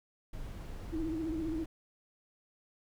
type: noise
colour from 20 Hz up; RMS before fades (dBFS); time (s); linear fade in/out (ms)
brown; -42; 0.33-1.66; 5
type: tone with vibrato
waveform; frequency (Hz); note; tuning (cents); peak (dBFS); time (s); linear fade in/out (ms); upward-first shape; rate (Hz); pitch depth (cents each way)
sine; 320.6; E4; -48; -33; 0.92-1.65; 20; sine; 15; 68
effects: none